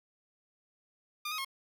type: tone with pitch steps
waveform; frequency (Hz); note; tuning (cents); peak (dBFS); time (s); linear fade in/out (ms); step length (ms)
15% pulse; 1207 / 1260 / 1080; D6 / D#6 / C#6; +47 / +21 / -45; -28; 1.25-1.448; 5; 66
effects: none